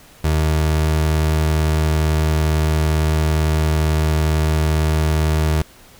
30% pulse tone, 77.78 Hz, D#2, in tune, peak -12 dBFS, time 0.24-5.62 s, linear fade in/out 5 ms, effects pink hiss -46 dBFS RMS until 5.99 s

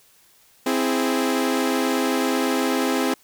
sawtooth chord, C augmented, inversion none, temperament equal, 261.6 / 329.6 / 415.3 Hz, C4 / E4 / G#4, 0 / 0 / 0 cents, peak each -18 / -22 / -22 dBFS, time 0.66-3.14 s, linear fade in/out 5 ms, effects white hiss -56 dBFS RMS until 3.23 s

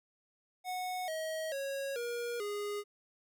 square tone with pitch steps, 734 / 635.3 / 549.9 / 475.9 / 411.9 Hz, F#5 / D#5 / C#5 / A#4 / G#4, -14 / +36 / -14 / +36 / -14 cents, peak -36 dBFS, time 0.64-2.84 s, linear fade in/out 50 ms, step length 440 ms, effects none

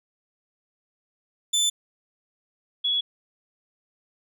25% pulse / sine tone pair in turn, 3520 / 3372 Hz, A7 / G#7, 0 / +26 cents, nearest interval minor second, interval 74 cents, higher first, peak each -16 / -21 dBFS, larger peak first, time 1.53-1.7 / 2.84-3.01 s, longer neither, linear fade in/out 10 ms, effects none

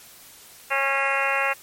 harmonic tone with a mistuned harmonic, 274.1 Hz, C#4, 19 cents flat, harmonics 2 / 3 / 4 / 5 / 6 / 7 / 8 / 9 / 10, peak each -29 / -29 / -29 / -29 / -29 / -29 / -29 / -29 / -29 dBFS, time 0.7-1.54 s, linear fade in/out 20 ms, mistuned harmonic 8, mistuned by -43 cents, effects white hiss -47 dBFS RMS until 1.62 s + MP3 64 kbps

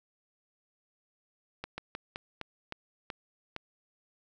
slowing click train, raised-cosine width 0.3 ms, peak -21 dBFS, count 8, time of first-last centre 1.64-3.564 s, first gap 140 ms, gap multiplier 1.22, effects none

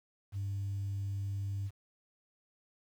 sine tone, 99.1 Hz, G2, 19 cents sharp, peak -32 dBFS, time 0.32-1.71 s, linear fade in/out 50 ms, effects tanh soft clip ceiling -31 dBFS + 10-bit

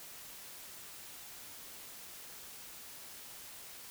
silence, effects white hiss -50 dBFS RMS until 3.9 s

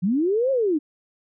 sine linear two-way sweep, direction up then down, 164.9 to 551 to 280.4 Hz, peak -18 dBFS, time 0.02-0.79 s, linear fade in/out 20 ms, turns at 0.51 s, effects none

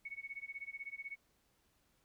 sine tone with tremolo, 2217 Hz, C#7, in tune, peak -40 dBFS, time 0.05-1.16 s, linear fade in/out 5 ms, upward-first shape sine, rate 16 Hz, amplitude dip 95%, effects pink hiss -75 dBFS RMS until 2.04 s

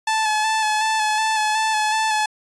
sawtooth tone with vibrato, 867 Hz, A5, 26 cents flat, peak -14 dBFS, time 0.07-2.26 s, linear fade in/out 5 ms, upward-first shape square, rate 2.7 Hz, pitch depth 22 cents each way, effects resampled to 22050 Hz

